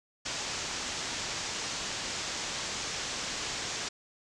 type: low-pass noise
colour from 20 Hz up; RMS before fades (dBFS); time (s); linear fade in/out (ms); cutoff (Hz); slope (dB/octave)
white; -36; 0.25-3.89; 10; 7300; 48
effects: none